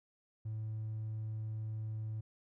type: tone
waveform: triangle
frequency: 109.1 Hz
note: A2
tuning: 14 cents flat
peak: -34 dBFS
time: 0.45-2.21 s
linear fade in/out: 10 ms
effects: tanh soft clip ceiling -33 dBFS